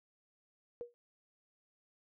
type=tone with exponential decay; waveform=sine; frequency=478.7 Hz; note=A#4; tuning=46 cents sharp; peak=-36 dBFS; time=0.81-0.94 s; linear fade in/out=0 ms; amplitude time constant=28 ms; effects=none